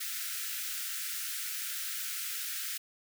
white high-pass noise, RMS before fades -37 dBFS, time 0-2.78 s, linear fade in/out 10 ms, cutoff 1300 Hz, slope 96 dB/octave, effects none

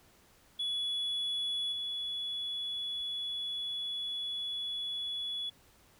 sine tone with level steps, 3400 Hz, G#7, 40 cents sharp, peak -29 / -33 dBFS, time 0.59-5.5 s, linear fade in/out 10 ms, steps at 1.72 s, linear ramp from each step 5 ms, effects tanh soft clip ceiling -30 dBFS + pink hiss -63 dBFS RMS until 5.99 s

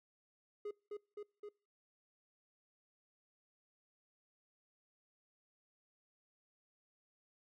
triangle tone with echo, 415.1 Hz, G#4, 1 cent flat, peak -38 dBFS, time 0.65-0.71 s, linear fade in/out 5 ms, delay 260 ms, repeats 3, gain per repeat -2 dB, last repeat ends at 1.49 s, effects noise-tail reverb RT60 0.4 s tail -26 dB re dry

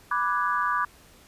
sine chord, G# half-diminished seventh, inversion first, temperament equal, 987.8 / 1174.7 / 1480 / 1661.2 Hz, B5 / D6 / F#6 / G#6, 0 / 0 / 0 / 0 cents, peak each -29 / -25 / -31 / -31 dBFS, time 0.11-0.85 s, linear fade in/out 5 ms, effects pink hiss -54 dBFS RMS until 1.27 s + resampled to 32000 Hz

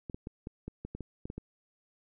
clicks, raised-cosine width 3 ms, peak -26 dBFS, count 11, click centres 0.098 / 0.145 / 0.271 / 0.471 / 0.68 / 0.85 / 0.95 / 1.007 / 1.255 / 1.301 / 1.38 s, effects none

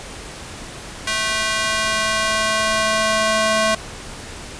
square tone with high-pass filter sweep, 218.2 Hz, A3, 14 cents flat, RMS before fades -19 dBFS, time 1.07-3.75 s, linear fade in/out 5 ms, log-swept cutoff 1600 to 630 Hz, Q 0.85, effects pink hiss -34 dBFS RMS until 4.59 s + resampled to 22050 Hz

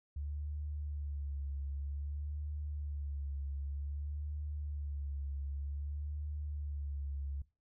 sine tone with vibrato, 72 Hz, D2, 34 cents flat, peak -37 dBFS, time 0.16-7.42 s, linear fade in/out 5 ms, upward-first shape sine, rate 0.53 Hz, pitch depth 53 cents each way, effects noise-tail reverb RT60 0.3 s tail -20 dB re dry

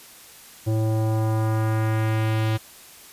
square tone with low-pass filter sweep, 110 Hz, A2, in tune, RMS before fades -22 dBFS, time 0.66-2.58 s, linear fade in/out 20 ms, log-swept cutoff 500 to 3800 Hz, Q 1.3, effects white hiss -46 dBFS RMS until 3.12 s + resampled to 32000 Hz

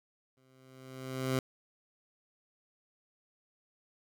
15% pulse tone with exponential growth, 130.81 Hz, C3, in tune, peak -21 dBFS, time 0.37-1.39 s, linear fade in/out 2 ms, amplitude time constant 220 ms, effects none

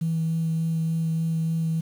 sine tone with vibrato, 162.7 Hz, E3, 22 cents flat, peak -21 dBFS, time 0.01-1.81 s, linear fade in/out 10 ms, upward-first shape sine, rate 3.4 Hz, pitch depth 11 cents each way, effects tanh soft clip ceiling -18 dBFS + 8-bit

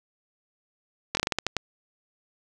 slowing click train, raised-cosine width 0.2 ms, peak -7 dBFS, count 9, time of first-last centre 1.15-1.567 s, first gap 21 ms, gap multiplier 1.25, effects none

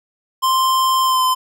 square tone with pitch glide, 1046.5 to 1027.9 Hz, C6 to C6, 0 to -31 cents, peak -14 dBFS, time 0.42-1.35 s, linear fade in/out 20 ms, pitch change -31 cents, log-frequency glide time 1.03-1.22 s, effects none

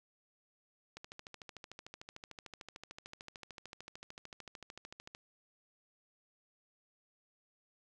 click train, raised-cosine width 0.2 ms, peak -30 dBFS, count 57, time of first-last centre 0.97-5.149 s, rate 13.4 Hz, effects 12-bit

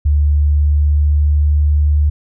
sine tone with pitch glide, 73.4 to 74.08 Hz, D2 to D2, 0 to +16 cents, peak -9 dBFS, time 0.05-2.1 s, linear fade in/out 10 ms, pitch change +16 cents, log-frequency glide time 0.27-1.57 s, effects none

